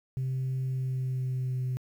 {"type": "tone with pitch glide", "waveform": "sine", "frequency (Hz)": [130.81, 127.75], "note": ["C3", "C3"], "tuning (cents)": [0, -41], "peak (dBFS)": -26, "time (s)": [0.17, 1.77], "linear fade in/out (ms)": 0, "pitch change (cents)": -41, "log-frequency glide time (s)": [0.61, 1.65], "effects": ["tanh soft clip ceiling -26 dBFS", "10-bit"]}